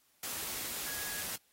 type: tone in noise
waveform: sine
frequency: 1662 Hz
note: G#6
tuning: 1 cent sharp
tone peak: -46 dBFS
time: 0.86-1.22 s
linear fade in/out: 2 ms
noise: white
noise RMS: -39 dBFS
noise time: 0.23-1.36 s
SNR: -10 dB
effects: white hiss -70 dBFS RMS until 1.52 s + AAC 48 kbps